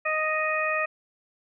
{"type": "harmonic tone", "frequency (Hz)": 622.3, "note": "D#5", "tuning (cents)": 0, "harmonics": [1, 2, 3, 4], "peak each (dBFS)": [-29, -29, -29, -29], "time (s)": [0.05, 0.86], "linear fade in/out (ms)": 10, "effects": []}